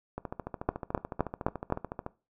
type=two click trains; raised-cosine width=1 ms; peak=-21 / -11 dBFS; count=27 / 5; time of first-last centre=0.18-2.064 / 0.69-1.724 s; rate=13.8 / 3.87 Hz; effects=noise-tail reverb RT60 0.3 s tail -19 dB re dry